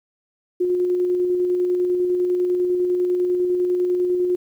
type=tone with tremolo; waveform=sine; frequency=359.3 Hz; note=F4; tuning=49 cents sharp; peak=-16 dBFS; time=0.6-4.36 s; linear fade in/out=10 ms; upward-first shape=square; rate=10 Hz; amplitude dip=25%; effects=9-bit